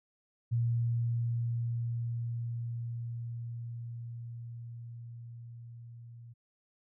sine tone with level ramp, 117.6 Hz, A#2, 16 cents sharp, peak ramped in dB -26 to -47 dBFS, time 0.51-6.34 s, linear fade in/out 20 ms, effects none

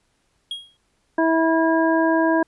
triangle tone with exponential decay, 3279 Hz, G#7, 23 cents flat, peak -22 dBFS, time 0.51-0.77 s, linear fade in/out 2 ms, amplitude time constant 55 ms
harmonic tone, 325.4 Hz, E4, 22 cents flat, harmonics 1 / 2 / 3 / 5, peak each -18 / -21 / -23 / -25 dBFS, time 1.18-2.43 s, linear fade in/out 5 ms
effects pink hiss -67 dBFS RMS until 2.47 s + resampled to 24000 Hz

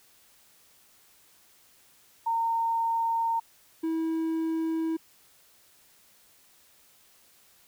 sine / triangle tone pair in turn, 916 / 323.9 Hz, A#5 / E4, -31 / -30 cents, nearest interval octave + tritone, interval 1799 cents, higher first, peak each -24 dBFS, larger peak neither, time 2.26-3.4 / 3.83-4.97 s, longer neither, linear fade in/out 10 ms, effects white hiss -60 dBFS RMS until 7.67 s

